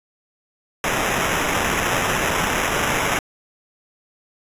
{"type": "noise with sample-and-hold", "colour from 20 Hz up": "white", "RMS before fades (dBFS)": -21, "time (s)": [0.84, 3.19], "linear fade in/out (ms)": 2, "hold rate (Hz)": 4410, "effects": ["resampled to 32000 Hz"]}